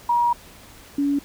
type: tone pair in turn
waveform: sine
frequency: 954 / 283.6 Hz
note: A#5 / C#4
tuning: +40 / +40 cents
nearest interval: octave + major sixth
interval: 2100 cents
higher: first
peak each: -16 / -18 dBFS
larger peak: first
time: 0.09-0.33 / 0.98-1.19 s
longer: first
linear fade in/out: 5 ms
effects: pink hiss -46 dBFS RMS until 1.24 s